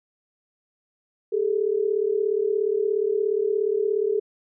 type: tone pair together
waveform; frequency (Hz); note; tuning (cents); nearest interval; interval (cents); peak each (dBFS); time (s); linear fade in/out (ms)
sine; 400 / 437; G4 / A4; +35 / -12; major second; 153; -23; 1.32-4.2; 10
effects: none